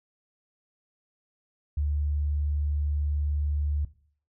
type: tone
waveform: sine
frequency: 73.42 Hz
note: D2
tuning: in tune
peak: -24 dBFS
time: 1.77-3.85 s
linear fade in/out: 5 ms
effects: noise-tail reverb RT60 0.5 s tail -17 dB re dry